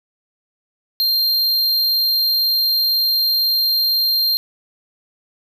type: tone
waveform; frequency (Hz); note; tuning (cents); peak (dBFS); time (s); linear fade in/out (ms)
square; 4186; C8; 0; -15; 1-4.37; 0
effects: none